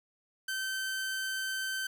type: tone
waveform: sawtooth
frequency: 1544 Hz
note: G6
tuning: 27 cents flat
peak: -29 dBFS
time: 0.48-1.87 s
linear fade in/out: 5 ms
effects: none